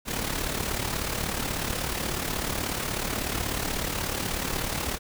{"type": "noise with amplitude modulation", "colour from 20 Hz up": "pink", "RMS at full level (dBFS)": -27, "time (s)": [0.05, 4.99], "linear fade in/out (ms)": 50, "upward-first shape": "sine", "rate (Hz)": 36.4, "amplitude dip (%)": 60, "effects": []}